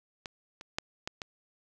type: clicks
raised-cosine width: 0.2 ms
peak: -21 / -27 / -13 / -17 / -20 dBFS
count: 5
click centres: 0.258 / 0.611 / 0.785 / 1.075 / 1.218 s
effects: none